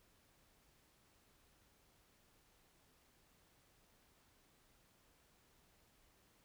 silence, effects pink hiss -72 dBFS RMS until 6.44 s

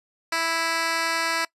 10% pulse tone with band-pass filter, 329.6 Hz, E4, in tune, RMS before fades -25 dBFS, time 0.32-1.45 s, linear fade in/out 5 ms, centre 3400 Hz, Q 0.54, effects noise-tail reverb RT60 0.1 s tail -22 dB re dry + resampled to 32000 Hz

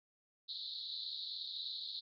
white band-pass noise, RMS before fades -44 dBFS, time 0.48-2.01 s, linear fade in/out 20 ms, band 3700 to 4300 Hz, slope 96 dB/octave, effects none

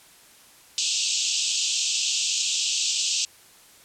white band-pass noise, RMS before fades -25 dBFS, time 0.78-3.25 s, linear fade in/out 0 ms, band 2600 to 7900 Hz, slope 96 dB/octave, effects white hiss -52 dBFS RMS until 3.84 s + low-pass 12000 Hz 12 dB/octave

